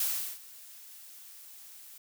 blue noise with ADSR envelope, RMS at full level -29 dBFS, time 0-1.98 s, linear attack 3 ms, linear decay 380 ms, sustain -21 dB, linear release 4 ms, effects none

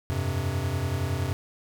square chord, F suspended second, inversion none, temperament equal, 87.31 / 98 / 130.81 Hz, F2 / G2 / C3, 0 / 0 / 0 cents, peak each -31 dBFS, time 0.1-1.33 s, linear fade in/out 0 ms, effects none

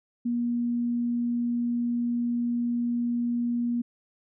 sine tone, 238.8 Hz, A#3, 42 cents sharp, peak -24 dBFS, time 0.25-3.82 s, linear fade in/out 10 ms, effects none

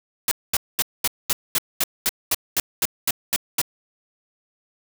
white noise bursts, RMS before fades -20 dBFS, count 14, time 0.28-3.616 s, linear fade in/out 2 ms, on 34 ms, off 220 ms, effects none

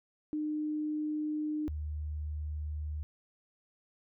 sine tone pair in turn, 303.8 / 75.62 Hz, D#4 / D#2, -41 / -49 cents, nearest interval 2 octaves, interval 2408 cents, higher first, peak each -31 / -34 dBFS, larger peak first, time 0.33-1.68 / 1.68-3.03 s, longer neither, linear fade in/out 0 ms, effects none

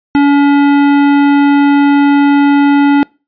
sine tone with hard clipping, 284.3 Hz, C#4, 44 cents sharp, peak -7 dBFS, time 0.15-3.03 s, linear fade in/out 0 ms, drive 15 dB, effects noise-tail reverb RT60 0.3 s tail -26 dB re dry + resampled to 11025 Hz

